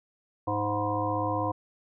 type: harmonic tone with a mistuned harmonic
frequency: 103.83 Hz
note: G#2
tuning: in tune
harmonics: 1 / 3 / 5 / 7 / 9 / 10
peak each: -33 / -33 / -33 / -33 / -33 / -33 dBFS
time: 0.47-1.52 s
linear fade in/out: 10 ms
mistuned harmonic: 9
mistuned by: +51 cents
effects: none